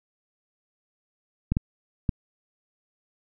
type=clicks; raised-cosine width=5 ms; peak=-10 dBFS; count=3; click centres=1.52 / 1.569 / 2.092 s; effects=none